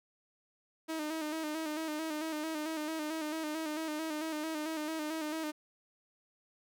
sawtooth tone with vibrato, 311.9 Hz, D#4, 4 cents sharp, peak -31 dBFS, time 0.88-5.52 s, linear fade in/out 20 ms, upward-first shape square, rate 4.5 Hz, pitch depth 48 cents each way, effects none

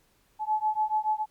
sine beating tone pair, 856 / 863 Hz, A5 / A5, -48 / -34 cents, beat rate 7 Hz, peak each -27 dBFS, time 0.39-1.26 s, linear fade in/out 50 ms, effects pink hiss -66 dBFS RMS until 1.3 s + MP3 96 kbps

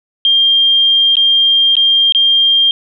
sine tone with dropouts, 3199 Hz, G7, 34 cents sharp, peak -7 dBFS, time 0.25-2.71 s, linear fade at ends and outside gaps 1 ms, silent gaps 1.155-1.168 / 1.754-1.767 / 2.123-2.148 s, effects none

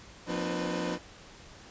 25% pulse tone cluster, 177 / 237.3 / 261.4 / 303.5 / 497.2 Hz, F3 / A#3 / C4 / D#4 / B4, +23 / +31 / -1 / -43 / +12 cents, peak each -31 / -36 / -36 / -32 / -34 dBFS, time 0.26-0.99 s, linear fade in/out 50 ms, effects pink hiss -51 dBFS RMS until 1.7 s + resampled to 16000 Hz

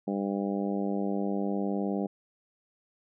harmonic tone, 99.6 Hz, G2, 28 cents sharp, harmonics 2 / 3 / 4 / 5 / 6 / 7 / 8, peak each -30 / -34 / -36 / -38 / -40 / -41 / -42 dBFS, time 0.07-2.07 s, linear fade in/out 10 ms, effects none

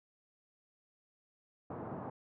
pink band-pass noise, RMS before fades -43 dBFS, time 1.7-2.1 s, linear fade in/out 5 ms, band 110 to 1100 Hz, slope 24 dB/octave, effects none

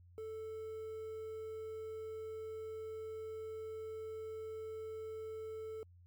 triangle tone with quantisation, 440 Hz, A4, in tune, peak -40 dBFS, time 0.18-5.83 s, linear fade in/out 0 ms, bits 11, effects added 88 Hz sine -58 dBFS peak until 6.06 s + MP3 96 kbps

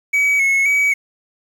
triangle tone with vibrato, 2229 Hz, C#7, 9 cents sharp, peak -11 dBFS, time 0.13-0.94 s, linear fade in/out 10 ms, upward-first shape square, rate 1.9 Hz, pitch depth 34 cents each way, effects 7-bit

